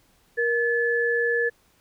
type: tone pair together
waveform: sine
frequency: 471.5 / 1726.5 Hz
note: A#4 / A6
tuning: +20 / -33 cents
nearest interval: octave + minor seventh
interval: 2247 cents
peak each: -23 dBFS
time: 0.37-1.5 s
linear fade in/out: 20 ms
effects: pink hiss -62 dBFS RMS until 1.8 s